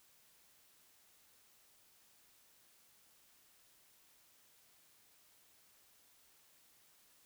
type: silence
effects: white hiss -68 dBFS RMS until 7.25 s